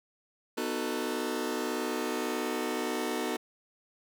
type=chord; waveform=sawtooth; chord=B dominant seventh; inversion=none; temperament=just; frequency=246.9 / 308.7 / 370.4 / 444.5 Hz; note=B3 / D#4 / F#4 / A4; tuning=0 / -14 / +2 / +18 cents; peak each=-32 dBFS; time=0.57-3.37 s; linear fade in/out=10 ms; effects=none